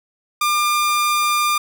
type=tone; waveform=sawtooth; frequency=1199 Hz; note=D6; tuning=36 cents sharp; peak=-12 dBFS; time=0.41-1.58 s; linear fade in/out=5 ms; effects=none